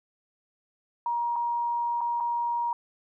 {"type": "tone with dropouts", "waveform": "sine", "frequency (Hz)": 947, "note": "A#5", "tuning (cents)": 27, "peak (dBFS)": -25, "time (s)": [1.06, 2.73], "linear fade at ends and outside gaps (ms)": 2, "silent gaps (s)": [[1.359, 1.362], [2.008, 2.013], [2.202, 2.206]], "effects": []}